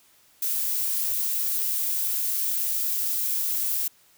violet noise, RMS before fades -26 dBFS, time 0.42-3.88 s, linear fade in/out 5 ms, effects white hiss -59 dBFS RMS until 4.17 s

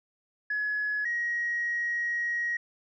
sine tone pair in turn, 1693 / 1893.4 Hz, G#6 / A#6, +33 / +26 cents, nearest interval major second, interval 193 cents, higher second, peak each -26 dBFS, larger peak neither, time 0.5-1.05 / 1.05-2.57 s, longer second, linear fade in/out 5 ms, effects tanh soft clip ceiling -22 dBFS

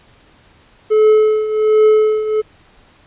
triangle tone with tremolo, 431 Hz, A4, 36 cents flat, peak -4 dBFS, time 0.9-2.42 s, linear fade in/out 20 ms, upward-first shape triangle, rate 1.3 Hz, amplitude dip 75%, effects pink hiss -49 dBFS RMS until 3.06 s + resampled to 8000 Hz

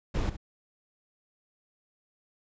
brown noise with echo, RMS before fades -28 dBFS, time 0.14-0.3 s, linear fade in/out 10 ms, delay 68 ms, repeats 1, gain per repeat -12 dB, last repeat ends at 0.368 s, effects resampled to 16000 Hz

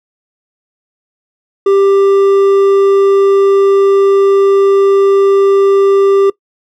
triangle tone with hard clipping, 394.1 Hz, G4, 9 cents sharp, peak -7 dBFS, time 1.66-6.3 s, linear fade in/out 5 ms, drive 9 dB, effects noise-tail reverb RT60 0.1 s tail -21 dB re dry

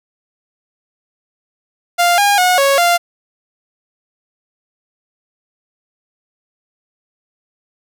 sawtooth tone with pitch steps, 698 / 812 / 727 / 553 / 695 Hz, F5 / G#5 / F#5 / C#5 / F5, -1 / -39 / -31 / -4 / -9 cents, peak -6 dBFS, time 1.98-2.98 s, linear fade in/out 20 ms, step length 200 ms, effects none

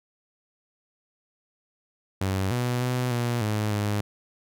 sawtooth tone with pitch steps, 95.8 / 123 / 125.2 / 120.1 / 106.4 / 103.7 Hz, G2 / B2 / B2 / B2 / G#2 / G#2, -39 / -7 / +24 / -48 / +42 / -2 cents, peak -20 dBFS, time 2.21-4.01 s, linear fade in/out 5 ms, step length 300 ms, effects none

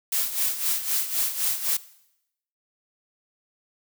blue noise with tremolo, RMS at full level -23 dBFS, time 0.12-1.77 s, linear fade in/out 5 ms, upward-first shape sine, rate 3.9 Hz, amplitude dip 70%, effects noise-tail reverb RT60 0.8 s tail -18 dB re dry

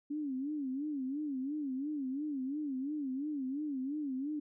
sine tone with vibrato, 280.3 Hz, C#4, 19 cents sharp, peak -34 dBFS, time 0.1-4.4 s, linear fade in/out 10 ms, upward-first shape sine, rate 2.9 Hz, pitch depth 150 cents each way, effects none

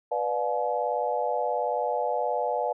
sine chord, B diminished seventh, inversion none, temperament just, 493.9 / 592.7 / 711.2 / 853.4 Hz, B4 / D5 / F5 / Ab5, 0 / +16 / +31 / +47 cents, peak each -30 dBFS, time 0.11-2.73 s, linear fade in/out 10 ms, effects none

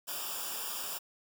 white noise with comb filter, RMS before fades -38 dBFS, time 0.07-0.99 s, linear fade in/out 20 ms, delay 0.48 ms, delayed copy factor -0.85, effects none

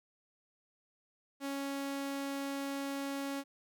sawtooth tone, 277.2 Hz, C#4, in tune, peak -32 dBFS, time 1.4-3.44 s, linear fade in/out 50 ms, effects none

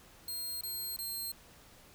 10% pulse tone bursts, 4200 Hz, C8, 6 cents sharp, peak -30 dBFS, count 3, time 0.28-1.318 s, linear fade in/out 2 ms, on 330 ms, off 24 ms, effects pink hiss -58 dBFS RMS until 1.94 s

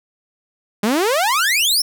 sawtooth exponential sweep, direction up, 197.1 to 5570 Hz, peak -11 dBFS, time 0.83-1.82 s, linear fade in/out 5 ms, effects none

